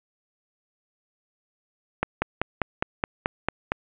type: slowing click train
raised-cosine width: 0.5 ms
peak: -7 dBFS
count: 9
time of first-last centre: 2.03-3.72 s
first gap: 190 ms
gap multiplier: 1.03
effects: resampled to 8000 Hz + 8-bit